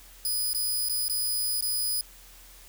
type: tone with dropouts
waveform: 5% pulse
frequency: 4979 Hz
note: D#8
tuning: in tune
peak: -19 dBFS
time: 0.25-2.01 s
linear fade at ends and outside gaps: 1 ms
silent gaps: 0.532-0.547 / 0.887-0.896 / 1.082-1.097 / 1.609-1.624 s
effects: added 42 Hz sine -52 dBFS peak until 2.68 s + white hiss -52 dBFS RMS until 2.68 s